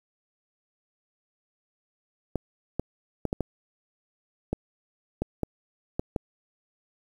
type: clicks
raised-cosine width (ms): 2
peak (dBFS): -13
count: 10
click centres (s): 2.357 / 2.796 / 3.253 / 3.329 / 3.407 / 4.53 / 5.22 / 5.433 / 5.995 / 6.162
effects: 8-bit